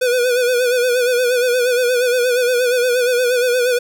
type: tone with vibrato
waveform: square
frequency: 493.9 Hz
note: B4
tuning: in tune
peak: -14 dBFS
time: 0.01-3.79 s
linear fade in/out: 10 ms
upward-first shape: sine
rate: 8.5 Hz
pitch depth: 59 cents each way
effects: none